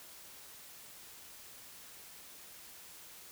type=silence; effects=white hiss -53 dBFS RMS until 3.31 s